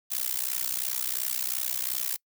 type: noise with amplitude modulation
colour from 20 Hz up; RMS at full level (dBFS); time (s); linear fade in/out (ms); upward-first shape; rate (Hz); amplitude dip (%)
blue; -26; 0.1-2.17; 20; sine; 62.8; 100
effects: noise-tail reverb RT60 0.1 s tail -25 dB re dry